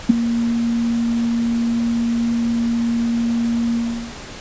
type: tone with ADSR envelope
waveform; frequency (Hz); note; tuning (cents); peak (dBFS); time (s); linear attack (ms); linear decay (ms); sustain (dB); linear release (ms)
sine; 233.5; A#3; +3; -3; 0.09-4.15; 12; 10; -13; 410
effects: pink hiss -34 dBFS RMS until 4.4 s + resampled to 16000 Hz